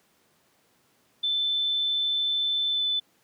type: tone with pitch glide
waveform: sine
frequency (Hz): 3527 to 3505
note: A7 to A7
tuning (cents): +3 to -7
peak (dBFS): -23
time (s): 1.23-3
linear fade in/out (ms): 10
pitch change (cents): -10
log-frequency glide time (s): 2.7-2.84
effects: pink hiss -65 dBFS RMS until 3.23 s + high-pass 150 Hz 12 dB/octave